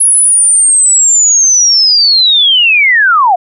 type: linear sweep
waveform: sine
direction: down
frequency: 10580 to 675 Hz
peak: -4 dBFS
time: 0-3.36 s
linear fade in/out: 10 ms
effects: none